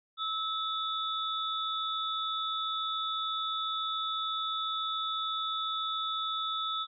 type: tone cluster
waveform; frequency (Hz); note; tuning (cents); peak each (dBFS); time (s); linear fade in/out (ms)
sine; 1303 / 3491 / 3764; E6 / A7 / A#7; -20 / -14 / +16; -33 / -35 / -40; 0.17-6.87; 50
effects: none